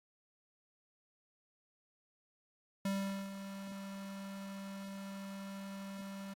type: tone with ADSR envelope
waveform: square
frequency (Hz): 196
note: G3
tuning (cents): 0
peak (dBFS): -33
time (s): 2.85-6.34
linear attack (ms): 4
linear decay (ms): 440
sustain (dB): -11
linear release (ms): 10
effects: AAC 48 kbps